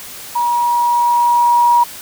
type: tone with level ramp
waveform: sine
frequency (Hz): 956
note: A#5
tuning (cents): +43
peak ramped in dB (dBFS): -13 to -7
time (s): 0.35-1.84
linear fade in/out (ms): 10
effects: white hiss -32 dBFS RMS until 2.01 s